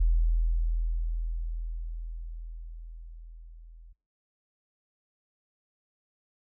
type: tone with level ramp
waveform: sine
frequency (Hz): 41.2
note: E1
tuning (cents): 0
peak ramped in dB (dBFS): -19 to -47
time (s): 0-3.93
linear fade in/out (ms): 10
effects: noise-tail reverb RT60 0.3 s tail -24 dB re dry